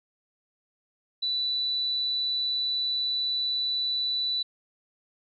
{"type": "tone", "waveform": "sine", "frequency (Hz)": 3969, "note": "B7", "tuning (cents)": 8, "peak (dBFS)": -25, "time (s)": [1.22, 4.43], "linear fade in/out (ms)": 10, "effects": []}